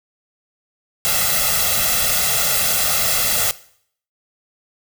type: noise with comb filter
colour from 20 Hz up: white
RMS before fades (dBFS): -18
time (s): 1.05-3.51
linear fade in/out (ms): 0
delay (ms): 1.5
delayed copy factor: +1
effects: noise-tail reverb RT60 0.6 s tail -18 dB re dry